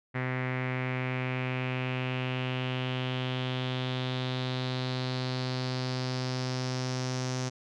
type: tone with low-pass filter sweep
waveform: sawtooth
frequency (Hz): 128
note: C3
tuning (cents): -38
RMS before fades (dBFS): -32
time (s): 0.14-7.5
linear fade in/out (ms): 20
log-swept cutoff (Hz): 2000 to 6000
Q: 4.1
effects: none